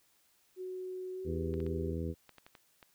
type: tone with pitch glide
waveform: sine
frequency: 370 to 389.3 Hz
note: F#4 to G4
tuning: 0 to -12 cents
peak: -38 dBFS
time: 0.56-1.95 s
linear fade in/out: 50 ms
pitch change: +88 cents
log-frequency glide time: 1.13-1.43 s
type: harmonic tone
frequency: 82.4 Hz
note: E2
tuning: in tune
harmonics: 1 / 2 / 3 / 4 / 5 / 6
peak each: -37 / -40 / -42 / -43 / -44 / -45 dBFS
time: 1.24-2.15 s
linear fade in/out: 50 ms
type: clicks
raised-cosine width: 0.3 ms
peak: -36 dBFS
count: 8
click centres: 1.54 / 1.603 / 1.665 / 2.293 / 2.383 / 2.465 / 2.552 / 2.828 s
effects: white hiss -70 dBFS RMS until 2.94 s